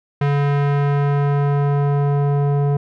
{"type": "tone with low-pass filter sweep", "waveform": "square", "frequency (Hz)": 142.8, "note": "D3", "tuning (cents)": -48, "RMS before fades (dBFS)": -17, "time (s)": [0.21, 2.77], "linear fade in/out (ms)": 5, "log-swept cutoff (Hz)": [2200, 710], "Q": 0.92, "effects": []}